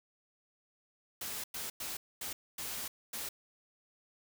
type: noise bursts at uneven times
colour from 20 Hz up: white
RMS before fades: -40 dBFS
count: 6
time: 1.21-1.44 / 1.54-1.7 / 1.8-1.97 / 2.21-2.33 / 2.58-2.88 / 3.13-3.29 s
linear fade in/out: 5 ms
effects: none